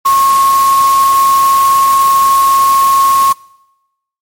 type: tone in noise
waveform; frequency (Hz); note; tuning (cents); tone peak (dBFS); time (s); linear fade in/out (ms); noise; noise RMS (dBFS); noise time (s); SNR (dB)
sine; 1089; C#6; -31; -6; 0.05-3.33; 10; white; -21; 0.05-3.33; +12
effects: noise-tail reverb RT60 0.9 s tail -24 dB re dry + MP3 64 kbps